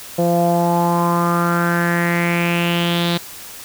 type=tone with low-pass filter sweep; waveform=sawtooth; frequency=171.9 Hz; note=F3; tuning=27 cents flat; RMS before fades=-17 dBFS; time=0.18-3.18 s; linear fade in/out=10 ms; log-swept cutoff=590 to 3900 Hz; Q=5.2; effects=white hiss -35 dBFS RMS until 3.64 s